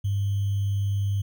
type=tone with sample-and-hold; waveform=sine; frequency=99.6 Hz; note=G2; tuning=28 cents sharp; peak=-22 dBFS; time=0.04-1.22 s; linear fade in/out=10 ms; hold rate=3150 Hz; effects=none